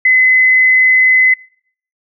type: tone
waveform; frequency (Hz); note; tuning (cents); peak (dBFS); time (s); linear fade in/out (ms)
sine; 2031; B6; +48; -6; 0.05-1.34; 5
effects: noise-tail reverb RT60 0.6 s tail -25 dB re dry